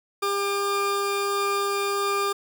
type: tone pair together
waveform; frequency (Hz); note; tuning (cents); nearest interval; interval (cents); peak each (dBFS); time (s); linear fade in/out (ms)
40% pulse; 400.5 / 1200; G4 / D6; +37 / +37; octave + perfect fifth; 1900; -25; 0.22-2.33; 10
effects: none

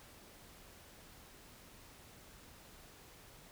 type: silence
effects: pink hiss -58 dBFS RMS until 3.51 s

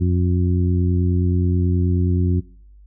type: harmonic tone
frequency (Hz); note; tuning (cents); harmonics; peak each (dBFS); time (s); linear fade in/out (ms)
89.4; F2; +41; 1 / 2 / 3 / 4; -16 / -22 / -26 / -28; 0-2.41; 20
effects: noise-tail reverb RT60 0.7 s tail -24 dB re dry + added 50 Hz sine -43 dBFS peak until 2.86 s

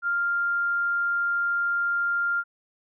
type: tone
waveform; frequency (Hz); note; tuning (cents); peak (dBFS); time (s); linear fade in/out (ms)
sine; 1396.9; F6; 0; -22; 0.02-2.44; 50
effects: none

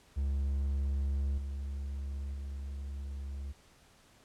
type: tone with level steps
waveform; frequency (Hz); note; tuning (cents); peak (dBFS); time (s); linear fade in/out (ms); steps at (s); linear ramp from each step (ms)
triangle; 69.3; C#2; 0; -27 / -33 / -35; 0.16-3.53; 20; 1.38 / 2.34; 2
effects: pink hiss -62 dBFS RMS until 4.24 s + low-pass 10000 Hz 12 dB/octave

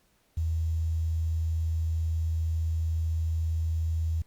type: tone with quantisation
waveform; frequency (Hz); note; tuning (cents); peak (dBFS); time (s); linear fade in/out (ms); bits
sine; 81.1; E2; -28; -25; 0.37-4.22; 5; 9
effects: pink hiss -68 dBFS RMS until 4.26 s + Opus 48 kbps

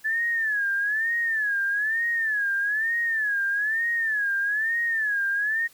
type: tone with vibrato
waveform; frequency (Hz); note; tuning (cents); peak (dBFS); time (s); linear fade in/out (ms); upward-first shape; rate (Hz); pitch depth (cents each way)
sine; 1728; A6; -32; -22; 0.04-5.68; 20; sine; 1.1; 140
effects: white hiss -55 dBFS RMS until 5.73 s

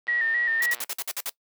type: click train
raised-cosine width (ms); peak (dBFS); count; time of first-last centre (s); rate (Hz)
0.3; -26; 94; 0.07-0.845; 120
type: tone with vibrato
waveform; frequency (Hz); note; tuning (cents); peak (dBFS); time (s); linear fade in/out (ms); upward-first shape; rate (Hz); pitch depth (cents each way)
sine; 1864.7; A#6; 0; -22; 0.08-0.74; 5; square; 3.8; 47
type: noise bursts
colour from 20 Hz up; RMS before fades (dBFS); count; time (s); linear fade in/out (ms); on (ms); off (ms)
white; -30; 8; 0.62-1.296; 2; 39; 52
effects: noise-tail reverb RT60 0.1 s tail -21 dB re dry + high-pass 400 Hz 12 dB/octave

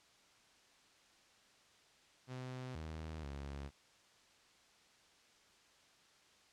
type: tone with pitch steps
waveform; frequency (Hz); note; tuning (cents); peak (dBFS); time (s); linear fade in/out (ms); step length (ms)
sawtooth; 127.9 / 79 / 70; C3 / D#2 / C#2; -39 / +27 / +18; -40; 2.27-3.71; 50; 480
effects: white hiss -67 dBFS RMS until 6.52 s + low-pass 6000 Hz 12 dB/octave

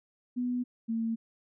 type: tone pair in turn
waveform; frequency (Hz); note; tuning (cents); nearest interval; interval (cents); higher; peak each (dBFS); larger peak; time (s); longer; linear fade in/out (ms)
sine; 246.9 / 226.7; B3 / A#3; 0 / -48; minor second; 148; first; -28; neither; 0.36-0.64 / 0.88-1.16; neither; 20
effects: none

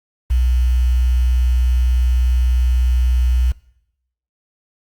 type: tone with quantisation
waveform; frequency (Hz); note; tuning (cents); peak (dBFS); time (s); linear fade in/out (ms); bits
sine; 61.7; B1; -1; -12; 0.3-3.52; 10; 6
effects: noise-tail reverb RT60 0.8 s tail -21 dB re dry + Opus 48 kbps

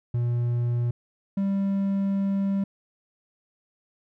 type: tone pair in turn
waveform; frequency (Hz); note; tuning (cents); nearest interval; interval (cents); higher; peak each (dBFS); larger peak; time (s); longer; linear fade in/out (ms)
triangle; 120 / 196.6; B2 / G3; -49 / +5; major sixth; 854; second; -20; neither; 0.14-0.91 / 1.37-2.64; second; 5
effects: none

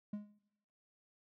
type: tone with exponential decay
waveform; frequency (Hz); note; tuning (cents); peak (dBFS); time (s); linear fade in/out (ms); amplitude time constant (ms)
triangle; 207.7; G#3; 0; -34; 0.13-0.39; 5; 56
effects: noise-tail reverb RT60 1.0 s tail -24 dB re dry

